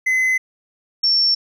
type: tone pair in turn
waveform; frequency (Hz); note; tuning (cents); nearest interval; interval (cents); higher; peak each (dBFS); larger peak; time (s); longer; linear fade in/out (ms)
triangle / sine; 2038 / 5441; C7 / F8; -46 / -46; octave + perfect fourth; 1700; second; -13; neither; 0.06-0.38 / 1.03-1.35; neither; 10
effects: none